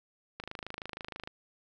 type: click train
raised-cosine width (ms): 0.3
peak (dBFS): -23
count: 24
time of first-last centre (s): 0.4-1.275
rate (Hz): 26.3
effects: none

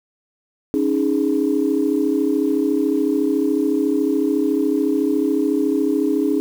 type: chord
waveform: sine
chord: C# suspended second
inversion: none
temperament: equal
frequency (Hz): 277.2 / 311.1 / 415.3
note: C#4 / D#4 / G#4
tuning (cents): 0 / 0 / 0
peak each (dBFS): -19 / -19 / -21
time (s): 0.74-6.4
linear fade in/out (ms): 0
effects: tanh soft clip ceiling -7 dBFS + 7-bit

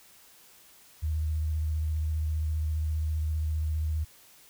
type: tone with vibrato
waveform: sine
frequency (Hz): 77.78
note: D#2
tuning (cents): 0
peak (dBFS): -26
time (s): 1.02-4.05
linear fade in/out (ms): 20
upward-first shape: square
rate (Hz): 15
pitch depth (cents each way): 23
effects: white hiss -56 dBFS RMS until 4.49 s

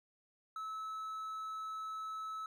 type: tone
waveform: triangle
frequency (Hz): 1300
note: E6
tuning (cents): -24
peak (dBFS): -38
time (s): 0.56-2.46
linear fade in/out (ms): 2
effects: none

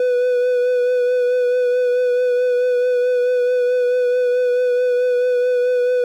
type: tone with vibrato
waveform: triangle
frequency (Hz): 495.6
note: B4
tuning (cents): +6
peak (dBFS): -12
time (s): 0-6.04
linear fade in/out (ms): 2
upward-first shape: triangle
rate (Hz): 4.6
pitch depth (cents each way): 25
effects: 9-bit

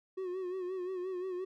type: tone with vibrato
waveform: triangle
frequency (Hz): 368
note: F#4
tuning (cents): -9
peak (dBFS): -33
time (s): 0.17-1.45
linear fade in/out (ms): 10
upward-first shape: sine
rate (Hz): 5.7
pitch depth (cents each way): 61
effects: none

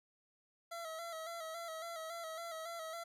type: tone with vibrato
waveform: 25% pulse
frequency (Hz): 659.3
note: E5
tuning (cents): 0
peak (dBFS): -39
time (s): 0.71-3.04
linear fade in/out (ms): 10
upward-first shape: square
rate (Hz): 3.6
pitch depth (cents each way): 47
effects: resampled to 32000 Hz + 12-bit

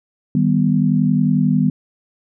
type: chord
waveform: sine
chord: Eb augmented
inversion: none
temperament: equal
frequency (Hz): 155.56 / 196 / 246.9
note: Eb3 / G3 / B3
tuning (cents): 0 / 0 / 0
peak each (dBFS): -17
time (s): 0.35-1.7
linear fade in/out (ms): 2
effects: none

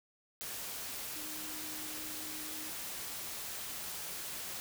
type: tone in noise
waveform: sine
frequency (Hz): 308.1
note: D#4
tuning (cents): -17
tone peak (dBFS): -50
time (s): 1.16-2.7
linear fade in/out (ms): 0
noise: white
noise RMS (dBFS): -42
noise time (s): 0.41-4.6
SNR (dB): -11
effects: none

